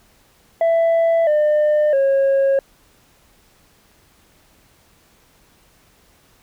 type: tone with pitch steps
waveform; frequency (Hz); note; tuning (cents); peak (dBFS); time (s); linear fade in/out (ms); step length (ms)
sine; 664 / 601.9 / 545.6; E5 / D5 / C#5; +12 / +42 / -28; -10; 0.61-2.59; 2; 660
effects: tanh soft clip ceiling -12 dBFS + pink hiss -55 dBFS RMS until 6.42 s